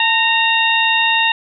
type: harmonic tone with a mistuned harmonic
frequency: 923 Hz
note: A#5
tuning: 17 cents flat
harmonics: 1 / 2 / 3 / 4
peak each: -18 / -18 / -16 / -19 dBFS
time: 0-1.32 s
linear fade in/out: 2 ms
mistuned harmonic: 1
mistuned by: -45 cents
effects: none